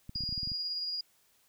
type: clicks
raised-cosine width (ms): 5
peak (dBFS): -30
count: 10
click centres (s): 0.094 / 0.158 / 0.207 / 0.237 / 0.291 / 0.326 / 0.378 / 0.432 / 0.474 / 0.518
type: tone with tremolo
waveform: sine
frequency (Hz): 4864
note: D#8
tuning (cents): -40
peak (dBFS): -31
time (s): 0.15-1.01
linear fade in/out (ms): 5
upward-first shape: triangle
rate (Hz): 18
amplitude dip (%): 35
effects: white hiss -68 dBFS RMS until 1.48 s